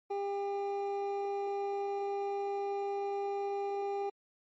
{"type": "tone pair together", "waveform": "triangle", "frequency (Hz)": [400.1, 800.2], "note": ["G4", "G5"], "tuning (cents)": [35, 35], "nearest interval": "octave", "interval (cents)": 1200, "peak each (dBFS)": [-32, -35], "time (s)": [0.1, 4.1], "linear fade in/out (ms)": 10, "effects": ["MP3 32 kbps"]}